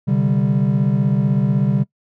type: chord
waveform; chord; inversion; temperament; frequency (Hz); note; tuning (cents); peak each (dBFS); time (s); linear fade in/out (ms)
triangle; C suspended second; none; equal; 130.81 / 146.83 / 196; C3 / D3 / G3; 0 / 0 / 0; -16; 0.07-1.84; 20
effects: noise-tail reverb RT60 0.1 s tail -22 dB re dry + tanh soft clip ceiling -4 dBFS